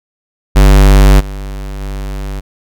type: tone with level steps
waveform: square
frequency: 49 Hz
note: G1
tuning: in tune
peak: -3 / -21 / -19 dBFS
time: 0.55-2.41 s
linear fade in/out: 20 ms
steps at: 1.19 / 1.8 s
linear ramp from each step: 20 ms
effects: none